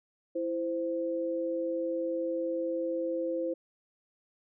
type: tone pair together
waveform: sine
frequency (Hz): 332.1 / 519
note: E4 / C5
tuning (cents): +13 / -14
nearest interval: minor sixth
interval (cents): 773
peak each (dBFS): -33 / -31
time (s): 0.35-3.54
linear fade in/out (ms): 10
effects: none